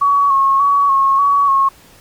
sine tone with vibrato, 1108.7 Hz, C#6, in tune, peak -9 dBFS, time 0.01-1.69 s, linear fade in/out 10 ms, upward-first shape square, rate 1.7 Hz, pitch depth 30 cents each way, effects pink hiss -45 dBFS RMS until 2 s + MP3 96 kbps

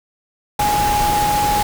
sine tone in noise, 830.6 Hz, G#5, in tune, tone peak -15 dBFS, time 0.59-1.63 s, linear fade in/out 5 ms, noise pink, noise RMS -22 dBFS, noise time 0.59-1.63 s, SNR +4 dB, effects none

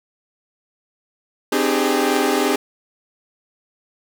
sawtooth chord, Ab major seventh, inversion first, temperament equal with one note detuned, 261.6 / 303.5 / 392 / 415.3 Hz, C4 / Eb4 / G4 / Ab4, 0 / -43 / 0 / 0 cents, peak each -18 dBFS, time 1.52-2.56 s, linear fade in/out 5 ms, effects none

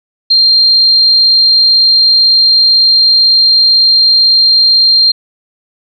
sine tone, 4186 Hz, C8, in tune, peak -4 dBFS, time 0.3-5.12 s, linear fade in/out 10 ms, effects none

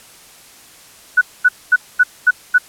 sine tone bursts, 1480 Hz, F#6, in tune, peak -6 dBFS, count 6, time 1.17-2.584 s, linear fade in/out 10 ms, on 44 ms, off 230 ms, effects white hiss -43 dBFS RMS until 2.68 s + low-pass 12000 Hz 12 dB/octave

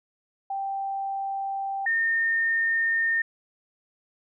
sine tone pair in turn, 784 / 1824.2 Hz, G5 / A#6, 0 / -38 cents, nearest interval octave + minor third, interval 1462 cents, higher second, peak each -27 / -21 dBFS, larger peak second, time 0.5-1.86 / 1.86-3.22 s, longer neither, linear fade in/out 5 ms, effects none

